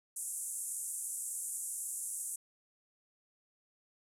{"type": "band-pass noise", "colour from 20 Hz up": "pink", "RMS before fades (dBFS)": -40, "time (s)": [0.16, 2.36], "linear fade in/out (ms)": 5, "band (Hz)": [7600, 11000], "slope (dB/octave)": 48, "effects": []}